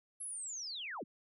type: linear sweep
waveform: sine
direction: down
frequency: 11175 to 116.54 Hz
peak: -40 dBFS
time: 0.2-1.04 s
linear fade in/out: 10 ms
effects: none